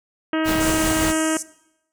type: harmonic tone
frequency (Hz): 316.9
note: D#4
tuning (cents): +32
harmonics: 1 / 2 / 3 / 4 / 5 / 6 / 7 / 8 / 9 / 10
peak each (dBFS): -20 / -27 / -32 / -30 / -31 / -34 / -39 / -39 / -36 / -40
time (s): 0.33-1.37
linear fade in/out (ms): 2
type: noise with tremolo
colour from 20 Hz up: pink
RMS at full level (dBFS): -24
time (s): 0.44-1.14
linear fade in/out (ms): 50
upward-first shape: sine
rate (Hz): 5.3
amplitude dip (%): 30
type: clicks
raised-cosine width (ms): 3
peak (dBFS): -17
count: 8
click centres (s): 0.51 / 0.556 / 0.615 / 0.651 / 0.704 / 0.743 / 0.784 / 0.915
type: band-pass noise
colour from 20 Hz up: pink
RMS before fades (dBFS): -30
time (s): 0.6-1.43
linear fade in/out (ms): 10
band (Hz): 6200 to 10000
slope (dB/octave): 48
effects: noise-tail reverb RT60 0.8 s tail -19 dB re dry